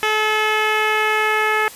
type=tone with low-pass filter sweep; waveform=10% pulse; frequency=430.6 Hz; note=A4; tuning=37 cents flat; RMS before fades=-18 dBFS; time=0.03-1.68 s; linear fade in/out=0 ms; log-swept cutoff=3600 to 2100 Hz; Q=1.5; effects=white hiss -38 dBFS RMS until 1.75 s + resampled to 32000 Hz